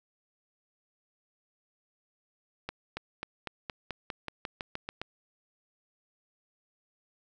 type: accelerating click train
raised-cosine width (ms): 0.3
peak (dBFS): -19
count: 13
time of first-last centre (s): 2.69-5.016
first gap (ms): 280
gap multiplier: 0.93
effects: none